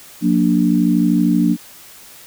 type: chord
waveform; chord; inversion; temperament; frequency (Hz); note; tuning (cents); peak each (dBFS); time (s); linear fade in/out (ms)
sine; Gb augmented; none; equal with one note detuned; 180.35 / 233.1 / 293.7; Gb3 / Bb3 / D4; -44 / 0 / 0; -16; 0.21-1.57; 50
effects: white hiss -41 dBFS RMS until 2.26 s